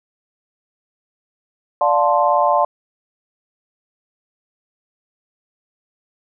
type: chord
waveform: sine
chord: D minor seventh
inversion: none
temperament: equal with one note detuned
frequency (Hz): 587.3 / 704.9 / 880 / 1046.5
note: D5 / F5 / A5 / C6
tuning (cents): 0 / +16 / 0 / 0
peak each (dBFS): -18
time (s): 1.81-2.65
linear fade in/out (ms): 2
effects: none